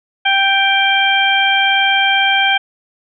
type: harmonic tone with a mistuned harmonic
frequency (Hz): 784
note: G5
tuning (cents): 0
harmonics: 1 / 2 / 3 / 4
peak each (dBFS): -16 / -16 / -16 / -16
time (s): 0.25-2.58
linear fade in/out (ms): 10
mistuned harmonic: 4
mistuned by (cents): +19
effects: none